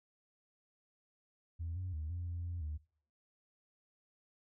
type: tone with pitch steps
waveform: sine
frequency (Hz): 83.5 / 91.8 / 77.4 / 87.2 / 86.1 / 86.6 / 76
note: E2 / F#2 / D#2 / F2 / F2 / F2 / D#2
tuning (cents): +23 / -13 / -9 / -2 / -24 / -14 / -40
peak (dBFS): -36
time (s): 1.59-2.78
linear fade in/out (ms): 20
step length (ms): 170
effects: noise-tail reverb RT60 0.5 s tail -23 dB re dry + tanh soft clip ceiling -34 dBFS